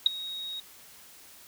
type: tone with ADSR envelope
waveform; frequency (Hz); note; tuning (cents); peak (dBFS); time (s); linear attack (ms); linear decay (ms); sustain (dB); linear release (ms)
sine; 3775; A#7; +21; -13; 0.06-0.6; 3; 12; -21; 3
effects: white hiss -52 dBFS RMS until 1.47 s